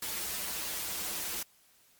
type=noise with comb filter; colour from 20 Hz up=white; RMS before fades=-36 dBFS; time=0.02-1.43 s; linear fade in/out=5 ms; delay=7.5 ms; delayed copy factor=-1; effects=white hiss -64 dBFS RMS until 1.99 s + MP3 96 kbps